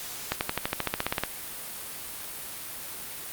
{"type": "accelerating click train", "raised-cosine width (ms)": 0.3, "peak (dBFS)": -9, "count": 14, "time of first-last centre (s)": [0.32, 1.236], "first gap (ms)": 89, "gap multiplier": 0.96, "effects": ["white hiss -38 dBFS RMS until 3.32 s", "Opus 48 kbps"]}